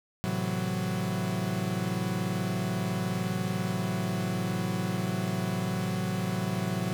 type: chord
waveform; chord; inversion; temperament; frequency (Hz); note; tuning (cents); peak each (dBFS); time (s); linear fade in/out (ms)
40% pulse; F# half-diminished seventh; first; equal; 110 / 130.81 / 164.81 / 185; A2 / C3 / E3 / F#3; 0 / 0 / 0 / 0; -34 / -35 / -35 / -30; 0.24-6.93; 0
effects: none